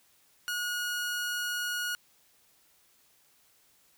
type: tone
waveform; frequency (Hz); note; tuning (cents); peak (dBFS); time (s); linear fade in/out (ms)
sawtooth; 1447; F#6; -39; -27; 0.48-1.95; 0
effects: white hiss -65 dBFS RMS until 3.97 s